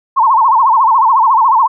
sine tone with vibrato, 981 Hz, B5, 12 cents flat, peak -6 dBFS, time 0.16-1.68 s, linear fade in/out 20 ms, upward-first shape sine, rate 14 Hz, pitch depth 200 cents each way, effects none

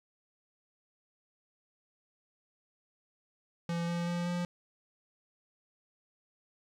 square tone with pitch steps, 170.1 / 171.88 / 173.67 / 175.49 Hz, F3 / F3 / F3 / F3, -45 / -27 / -9 / +9 cents, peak -32 dBFS, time 3.69-4.45 s, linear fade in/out 2 ms, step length 190 ms, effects low-pass 7000 Hz 12 dB/octave + 10-bit

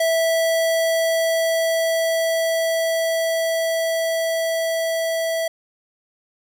square tone with level ramp, 656 Hz, E5, 9 cents flat, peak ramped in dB -17 to -21 dBFS, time 0-5.48 s, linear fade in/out 5 ms, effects none

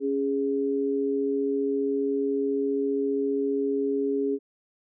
sine tone pair together, 277.2 / 412.5 Hz, C#4 / G#4, 0 / -12 cents, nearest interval perfect fifth, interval 688 cents, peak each -27 / -25 dBFS, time 0-4.39 s, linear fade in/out 50 ms, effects none

